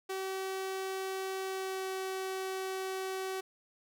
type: tone with pitch glide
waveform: sawtooth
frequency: 381.8 to 379.6 Hz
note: G4 to F#4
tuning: -46 to +44 cents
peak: -31 dBFS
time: 0.09-3.41 s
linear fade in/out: 10 ms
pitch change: -10 cents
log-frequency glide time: 1.41-1.86 s
effects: none